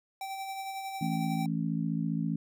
square tone with tremolo, 776 Hz, G5, 18 cents flat, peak -35 dBFS, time 0.21-1.46 s, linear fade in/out 2 ms, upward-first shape sine, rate 11 Hz, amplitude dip 35%
harmonic tone, 55 Hz, A1, in tune, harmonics 3 / 4 / 5, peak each -31 / -33 / -35 dBFS, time 1.01-2.36 s, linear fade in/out 5 ms
effects none

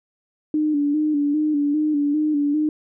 sine tone with vibrato, 296.9 Hz, D4, 19 cents sharp, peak -17 dBFS, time 0.54-2.69 s, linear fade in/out 2 ms, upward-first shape square, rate 2.5 Hz, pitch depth 48 cents each way, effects none

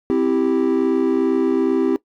triangle chord, C major, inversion none, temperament equal, 261.6 / 329.6 / 392 Hz, C4 / E4 / G4, 0 / 0 / 0 cents, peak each -17 dBFS, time 0.1-1.96 s, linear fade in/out 0 ms, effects noise-tail reverb RT60 0.1 s tail -19 dB re dry + tanh soft clip ceiling -6 dBFS

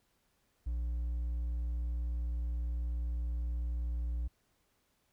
triangle tone with hard clipping, 59.4 Hz, A#1, 33 cents sharp, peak -33 dBFS, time 0.66-4.28 s, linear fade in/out 10 ms, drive 5 dB, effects pink hiss -75 dBFS RMS until 5.12 s

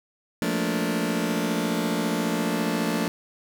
sawtooth chord, Bb major seventh, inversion second, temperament just, 174.81 / 218.5 / 233.1 / 291.4 Hz, F3 / A3 / Bb3 / D4, +2 / -12 / 0 / -13 cents, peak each -25 dBFS, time 0.42-3.08 s, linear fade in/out 0 ms, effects none

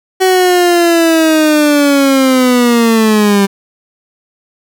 30% pulse linear sweep, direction down, 377.5 to 196 Hz, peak -4 dBFS, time 0.2-3.47 s, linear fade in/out 20 ms, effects none

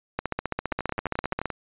two click trains, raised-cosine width 0.5 ms, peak -11 / -15 dBFS, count 20 / 10, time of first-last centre 0.19-1.457 / 0.72-1.503 s, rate 15 / 11.5 Hz, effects resampled to 8000 Hz

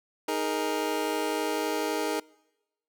25% pulse chord, D# suspended fourth, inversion none, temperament just, 311.1 / 414.8 / 466.7 Hz, D#4 / G#4 / A#4, 0 / -2 / +2 cents, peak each -28 dBFS, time 0.28-2.2 s, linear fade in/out 5 ms, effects noise-tail reverb RT60 1.0 s tail -25 dB re dry

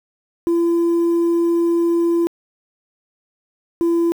sine tone pair in turn, 339.3 / 337.9 Hz, F4 / E4, -50 / +43 cents, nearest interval unison, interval 7 cents, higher first, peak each -11 dBFS, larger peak neither, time 0.47-2.27 / 3.81-4.12 s, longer first, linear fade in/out 0 ms, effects tanh soft clip ceiling -13 dBFS + 7-bit

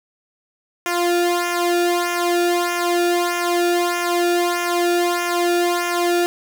sawtooth tone with flanger, 349.2 Hz, F4, in tune, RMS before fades -19 dBFS, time 0.86-6.26 s, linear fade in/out 0 ms, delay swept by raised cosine 0.23 to 0.99 ms, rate 1.6 Hz, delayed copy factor -0.8, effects none

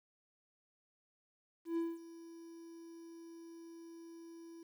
triangle tone with ADSR envelope, 333.4 Hz, E4, 20 cents sharp, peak -30 dBFS, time 1.65-4.63 s, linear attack 120 ms, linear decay 210 ms, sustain -18 dB, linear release 3 ms, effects 11-bit

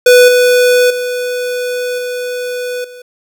square tone with level steps, 494.9 Hz, B4, 4 cents sharp, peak -3 / -7 / -16 / -18 / -31 dBFS, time 0.06-3.02 s, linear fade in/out 5 ms, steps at 0.28 / 0.9 / 1.98 / 2.84 s, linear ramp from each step 5 ms, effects none

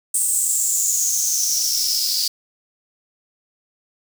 white noise with high-pass filter sweep, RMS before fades -20 dBFS, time 0.14-2.28 s, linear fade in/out 5 ms, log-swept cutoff 8500 to 4700 Hz, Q 8.4, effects none

